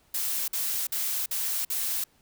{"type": "noise bursts", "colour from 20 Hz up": "blue", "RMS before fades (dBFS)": -29, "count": 5, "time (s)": [0.14, 2.04], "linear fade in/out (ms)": 5, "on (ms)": 340, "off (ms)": 50, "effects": ["pink hiss -64 dBFS RMS until 2.21 s"]}